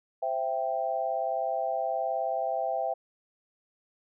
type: chord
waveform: sine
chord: C major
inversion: none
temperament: equal with one note detuned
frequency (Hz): 523.3 / 665 / 784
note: C5 / E5 / G5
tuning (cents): 0 / +15 / 0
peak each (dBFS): -34 / -30 / -31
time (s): 0.22-2.94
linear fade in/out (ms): 10
effects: none